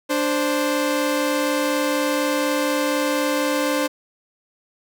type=tone pair together; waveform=sawtooth; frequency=293.7 / 523.3 Hz; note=D4 / C5; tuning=0 / 0 cents; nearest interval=minor seventh; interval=1000 cents; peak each=-18 dBFS; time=0.09-3.88 s; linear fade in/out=20 ms; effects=none